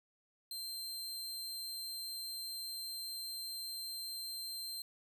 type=tone; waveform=sawtooth; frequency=4141 Hz; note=C8; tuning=19 cents flat; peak=-38 dBFS; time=0.51-4.82 s; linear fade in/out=2 ms; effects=none